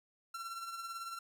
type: tone with tremolo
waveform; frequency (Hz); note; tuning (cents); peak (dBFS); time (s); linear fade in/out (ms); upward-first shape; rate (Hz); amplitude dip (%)
45% pulse; 1357; E6; +50; -39; 0.34-1.19; 5; triangle; 18; 55
effects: none